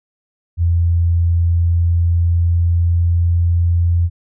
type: tone with pitch glide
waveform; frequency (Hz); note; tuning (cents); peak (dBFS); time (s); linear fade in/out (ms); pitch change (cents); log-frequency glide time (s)
sine; 85.1 to 85.84; F2 to F2; -44 to -29; -11; 0.57-4.1; 50; +15; 1.41-3.66
effects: none